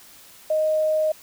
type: tone with quantisation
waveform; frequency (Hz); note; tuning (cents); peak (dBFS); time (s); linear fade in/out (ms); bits
sine; 622; D#5; -1; -18; 0.5-1.12; 5; 8
effects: white hiss -48 dBFS RMS until 1.22 s